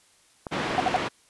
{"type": "clicks", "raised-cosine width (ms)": 1, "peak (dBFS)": -18, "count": 2, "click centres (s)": [0.468, 0.711]}
{"type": "band-pass noise", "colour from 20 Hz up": "pink", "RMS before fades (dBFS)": -29, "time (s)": [0.51, 1.09], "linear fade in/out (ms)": 20, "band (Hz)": [180, 2900], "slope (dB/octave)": 12}
{"type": "tone bursts", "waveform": "sine", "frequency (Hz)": 737, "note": "F#5", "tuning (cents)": -7, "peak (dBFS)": -18, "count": 3, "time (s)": [0.78, 0.962], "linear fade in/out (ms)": 0, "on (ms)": 20, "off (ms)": 61}
{"effects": ["white hiss -60 dBFS RMS until 1.29 s", "resampled to 24000 Hz"]}